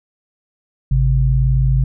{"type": "tone pair together", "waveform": "sine", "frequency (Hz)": [53.18, 132], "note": ["G#1", "C3"], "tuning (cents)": [42, 16], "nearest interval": "octave + major third", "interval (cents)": 1574, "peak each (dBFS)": -14, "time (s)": [0.91, 1.84], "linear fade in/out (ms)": 5, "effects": []}